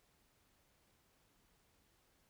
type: silence
effects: pink hiss -74 dBFS RMS until 2.29 s